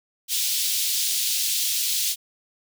pink high-pass noise, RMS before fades -24 dBFS, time 0.28-2.16 s, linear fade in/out 50 ms, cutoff 3300 Hz, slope 24 dB/octave, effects none

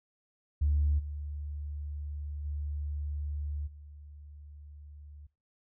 sine tone with level steps, 73.42 Hz, D2, in tune, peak -23 / -35 / -32 / -46 dBFS, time 0.61-5.27 s, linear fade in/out 10 ms, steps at 0.98 / 2.44 / 3.66 s, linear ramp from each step 20 ms, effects noise-tail reverb RT60 0.4 s tail -24 dB re dry + tanh soft clip ceiling -19 dBFS

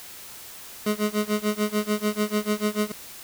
25% pulse tone with tremolo, 210.6 Hz, G#3, 24 cents sharp, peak -16 dBFS, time 0.86-2.92 s, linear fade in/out 5 ms, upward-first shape sine, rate 6.8 Hz, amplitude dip 95%, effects white hiss -42 dBFS RMS until 3.23 s

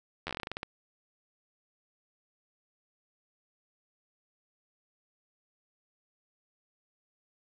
slowing click train, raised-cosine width 0.3 ms, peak -19 dBFS, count 13, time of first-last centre 0.27-0.631 s, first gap 11 ms, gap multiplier 1.17, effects none

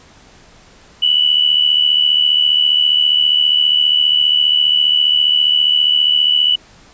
sine tone with amplitude modulation, 2960 Hz, F#7, in tune, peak -7 dBFS, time 1.02-6.56 s, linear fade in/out 10 ms, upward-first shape sine, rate 74.9 Hz, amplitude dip 65%, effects pink hiss -45 dBFS RMS until 6.93 s + resampled to 16000 Hz

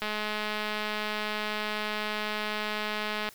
click train, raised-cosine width 0.3 ms, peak -16 dBFS, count 694, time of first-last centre 0.02-3.289 s, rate 212 Hz, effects white hiss -53 dBFS RMS until 3.34 s

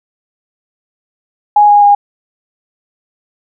sine tone with pitch steps, 830.6 / 823 / 815.4 Hz, G#5 / G#5 / G#5, 0 / -16 / -32 cents, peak -3 dBFS, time 1.56-1.95 s, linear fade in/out 5 ms, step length 130 ms, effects none

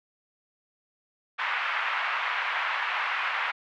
pink band-pass noise, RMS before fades -29 dBFS, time 1.38-3.52 s, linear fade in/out 20 ms, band 970 to 2600 Hz, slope 24 dB/octave, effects none

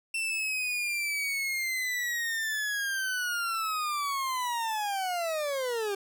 40% pulse linear sweep, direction down, 2694 to 390 Hz, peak -28 dBFS, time 0.14-5.95 s, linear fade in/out 5 ms, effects none

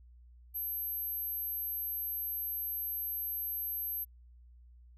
sine tone, 12440 Hz, G9, 14 cents flat, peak -34 dBFS, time 0.54-4.05 s, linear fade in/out 20 ms, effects added 60 Hz sine -54 dBFS peak until 4.97 s

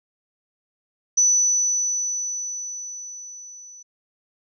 sine tone with level ramp, 5970 Hz, F#8, 15 cents sharp, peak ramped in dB -13 to -41 dBFS, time 1.17-3.83 s, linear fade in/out 10 ms, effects none

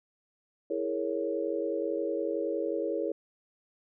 sine chord, A# half-diminished seventh, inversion second, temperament equal, 329.6 / 415.3 / 466.2 / 554.4 Hz, E4 / G#4 / A#4 / C#5, 0 / 0 / 0 / 0 cents, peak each -34 dBFS, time 0.7-3.12 s, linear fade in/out 5 ms, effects none

